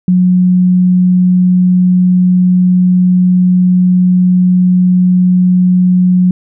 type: tone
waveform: sine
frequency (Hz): 181.6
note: F#3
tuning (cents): -32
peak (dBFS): -5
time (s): 0.08-6.31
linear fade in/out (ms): 2
effects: none